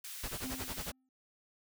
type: high-pass noise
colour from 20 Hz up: white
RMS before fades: -45 dBFS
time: 0.04-0.9 s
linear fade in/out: 5 ms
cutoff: 1700 Hz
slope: 12 dB/octave
type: noise with tremolo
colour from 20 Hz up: pink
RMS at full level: -39 dBFS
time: 0.23-0.92 s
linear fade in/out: 5 ms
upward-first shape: sine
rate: 11 Hz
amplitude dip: 100%
type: tone with exponential decay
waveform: triangle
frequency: 260 Hz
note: C4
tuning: 11 cents flat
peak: -35 dBFS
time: 0.44-1.09 s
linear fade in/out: 2 ms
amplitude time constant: 140 ms
effects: none